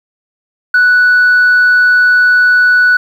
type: tone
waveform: sine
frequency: 1480 Hz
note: F#6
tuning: in tune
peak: -3 dBFS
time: 0.74-2.97 s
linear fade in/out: 5 ms
effects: tanh soft clip ceiling -3 dBFS + 7-bit